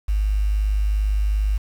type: tone with quantisation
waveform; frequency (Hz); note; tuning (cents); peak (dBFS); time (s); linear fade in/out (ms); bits
sine; 51.3; G#1; -21; -17; 0.08-1.58; 10; 7
effects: none